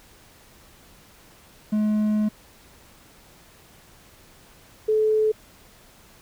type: tone pair in turn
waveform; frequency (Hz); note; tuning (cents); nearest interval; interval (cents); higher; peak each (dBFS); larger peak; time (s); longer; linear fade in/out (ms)
triangle / sine; 212.5 / 432.7; G#3 / A4; +40 / -29; octave; 1231; second; -17; neither; 1.72-2.29 / 4.88-5.32; first; 10
effects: pink hiss -52 dBFS RMS until 6.21 s